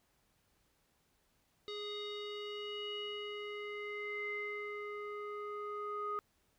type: tone with low-pass filter sweep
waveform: square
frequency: 415.3 Hz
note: G#4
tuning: in tune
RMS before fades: -42 dBFS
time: 1.68-6.19 s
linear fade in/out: 0 ms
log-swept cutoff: 4000 to 1300 Hz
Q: 8.4
effects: pink hiss -75 dBFS RMS until 6.58 s